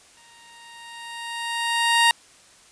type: tone with exponential growth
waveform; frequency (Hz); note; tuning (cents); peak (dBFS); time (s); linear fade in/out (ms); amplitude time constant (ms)
15% pulse; 932.3; A#5; 0; -7; 0.17-2.11; 1; 420
effects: white hiss -52 dBFS RMS until 2.71 s + resampled to 22050 Hz